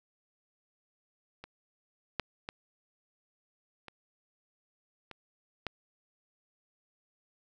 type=clicks; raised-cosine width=0.3 ms; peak=-28 / -14 / -21 / -29 / -28 / -18 dBFS; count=6; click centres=1.44 / 2.197 / 2.489 / 3.883 / 5.113 / 5.667 s; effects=none